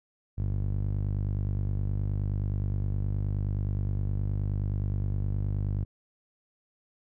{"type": "tone with band-pass filter", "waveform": "sawtooth", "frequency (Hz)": 49.56, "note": "G1", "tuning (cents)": 20, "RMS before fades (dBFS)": -29, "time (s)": [0.37, 5.85], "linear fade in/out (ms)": 20, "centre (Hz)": 100, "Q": 1.6, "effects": []}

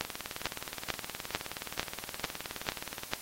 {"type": "two click trains", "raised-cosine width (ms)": 0.2, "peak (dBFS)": [-19, -11], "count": [58, 8], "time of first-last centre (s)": [[0.05, 3.034], [0.01, 3.135]], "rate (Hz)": [19.1, 2.24], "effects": ["white hiss -47 dBFS RMS until 3.21 s", "AAC 48 kbps"]}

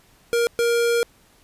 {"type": "tone bursts at uneven times", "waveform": "square", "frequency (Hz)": 470.1, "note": "A#4", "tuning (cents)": 15, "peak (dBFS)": -18, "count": 2, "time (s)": [[0.33, 0.47], [0.59, 1.03]], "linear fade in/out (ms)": 0, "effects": ["pink hiss -56 dBFS RMS until 1.43 s", "resampled to 32000 Hz"]}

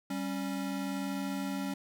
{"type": "tone pair together", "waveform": "square", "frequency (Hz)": [194.81, 275.5], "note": ["G3", "C#4"], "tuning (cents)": [-11, -11], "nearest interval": "tritone", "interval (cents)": 600, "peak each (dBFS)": [-37, -36], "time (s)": [0.1, 1.74], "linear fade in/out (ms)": 5, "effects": []}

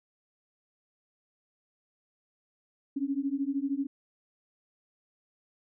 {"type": "beating tone pair", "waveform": "sine", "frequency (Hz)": [270.6, 283.6], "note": ["C#4", "C#4"], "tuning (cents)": [-42, 40], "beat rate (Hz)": 13, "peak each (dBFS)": -31, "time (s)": [2.96, 3.87], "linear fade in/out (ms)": 10, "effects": []}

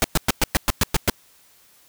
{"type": "noise bursts", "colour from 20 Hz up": "pink", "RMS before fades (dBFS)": -17, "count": 9, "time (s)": [0.02, 1.098], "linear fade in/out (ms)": 0, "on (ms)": 22, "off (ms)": 110, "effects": ["white hiss -55 dBFS RMS until 1.88 s"]}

